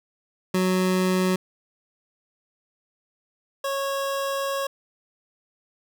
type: tone pair in turn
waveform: 25% pulse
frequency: 185 / 550.4 Hz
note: F#3 / C#5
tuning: 0 / -12 cents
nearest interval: octave + perfect fifth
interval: 1888 cents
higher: second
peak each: -16 / -21 dBFS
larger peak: first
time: 0.54-1.36 / 3.64-4.67 s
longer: second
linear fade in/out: 5 ms
effects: none